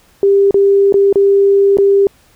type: tone with dropouts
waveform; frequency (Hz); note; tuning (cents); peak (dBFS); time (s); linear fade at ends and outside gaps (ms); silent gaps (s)
sine; 396.9; G4; +22; -6; 0.23-2.07; 1; 0.509-0.543 / 0.924-0.941 / 1.127-1.157 / 1.771-1.785
effects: pink hiss -50 dBFS RMS until 2.35 s